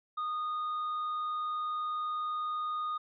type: tone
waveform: triangle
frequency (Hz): 1232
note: D#6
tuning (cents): -17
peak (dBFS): -30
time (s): 0.17-2.98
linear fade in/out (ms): 10
effects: resampled to 11025 Hz